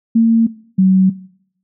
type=tone pair in turn; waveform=sine; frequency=227.5 / 188.51 Hz; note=A#3 / F#3; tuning=-42 / +33 cents; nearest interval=minor third; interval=325 cents; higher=first; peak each=-7 dBFS; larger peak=neither; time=0.15-0.47 / 0.78-1.1 s; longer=neither; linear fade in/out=10 ms; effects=noise-tail reverb RT60 0.7 s tail -20 dB re dry